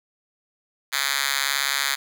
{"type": "tone with high-pass filter", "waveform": "5% pulse", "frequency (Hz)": 138.59, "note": "C#3", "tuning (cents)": 0, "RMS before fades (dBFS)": -24, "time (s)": [0.92, 1.96], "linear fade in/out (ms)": 20, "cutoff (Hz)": 2300, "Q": 1.3, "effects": []}